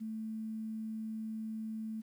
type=tone with quantisation; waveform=sine; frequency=220 Hz; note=A3; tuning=in tune; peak=-37 dBFS; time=0-2.02 s; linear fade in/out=20 ms; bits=11; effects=none